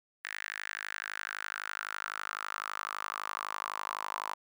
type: tone with high-pass filter sweep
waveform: sawtooth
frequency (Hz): 51.91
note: G#1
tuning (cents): 0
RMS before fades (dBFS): -39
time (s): 0.24-4.34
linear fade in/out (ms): 5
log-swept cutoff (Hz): 1800 to 1000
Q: 5.2
effects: none